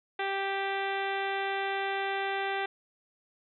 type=harmonic tone with a mistuned harmonic; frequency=392 Hz; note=G4; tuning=in tune; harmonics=1 / 2 / 3 / 4 / 5 / 6 / 7 / 8 / 9 / 10; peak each=-35 / -33 / -42 / -37 / -38 / -42 / -44 / -47 / -45 / -55 dBFS; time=0.19-2.66 s; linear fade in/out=5 ms; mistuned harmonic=7; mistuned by=-17 cents; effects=none